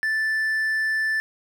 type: tone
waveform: triangle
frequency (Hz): 1760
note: A6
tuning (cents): 0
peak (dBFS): -19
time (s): 0.03-1.2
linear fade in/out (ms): 0
effects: none